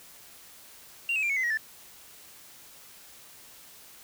sine tone with pitch steps, 2763 / 2563 / 2378 / 2206 / 2046 / 1898.1 / 1760.8 Hz, F7 / E7 / D7 / C#7 / C7 / A#6 / A6, -19 / -49 / +21 / -9 / -39 / +31 / +1 cents, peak -23 dBFS, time 1.09-1.573 s, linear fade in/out 2 ms, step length 69 ms, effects tanh soft clip ceiling -23 dBFS + white hiss -51 dBFS RMS until 4.03 s

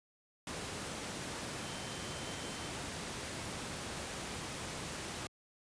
sine tone in noise, 3100 Hz, G7, 20 cents flat, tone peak -52 dBFS, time 1.62-2.68 s, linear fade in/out 2 ms, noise pink, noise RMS -41 dBFS, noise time 0.47-5.27 s, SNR -14 dB, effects high-pass 80 Hz 12 dB/octave + resampled to 22050 Hz

